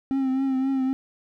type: tone with vibrato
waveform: triangle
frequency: 265.7 Hz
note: C4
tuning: 27 cents sharp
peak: -19 dBFS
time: 0.11-0.93 s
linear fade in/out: 0 ms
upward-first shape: triangle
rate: 3.8 Hz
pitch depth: 45 cents each way
effects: none